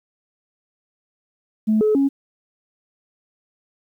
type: tone with pitch steps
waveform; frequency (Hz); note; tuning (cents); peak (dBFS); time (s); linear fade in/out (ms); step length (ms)
sine; 216.8 / 428.3 / 276.1; A3 / A4 / C#4; -25 / -47 / -7; -13; 1.67-2.09; 20; 140
effects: tanh soft clip ceiling -10 dBFS + 9-bit